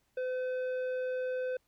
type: tone with tanh clipping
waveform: sine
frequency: 509 Hz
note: C5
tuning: 48 cents flat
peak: -33 dBFS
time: 0.17-1.57 s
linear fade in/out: 5 ms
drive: 9 dB
effects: pink hiss -75 dBFS RMS until 1.67 s